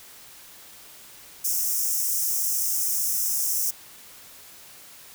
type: high-pass noise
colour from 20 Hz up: white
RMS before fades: -25 dBFS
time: 1.44-3.71 s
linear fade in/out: 10 ms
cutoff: 5300 Hz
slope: 96 dB/octave
effects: white hiss -47 dBFS RMS until 5.14 s